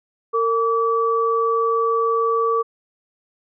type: tone pair together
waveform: sine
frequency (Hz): 456.6 / 1150.6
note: A#4 / D6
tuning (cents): -36 / -36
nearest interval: octave + major third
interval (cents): 1600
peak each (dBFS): -19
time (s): 0.33-2.63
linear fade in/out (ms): 20
effects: none